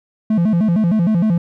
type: tone with vibrato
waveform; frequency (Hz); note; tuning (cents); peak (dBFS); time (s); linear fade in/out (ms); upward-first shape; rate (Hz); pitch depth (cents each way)
triangle; 192.7; G3; -29; -10; 0.3-1.38; 5; square; 6.5; 210
effects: none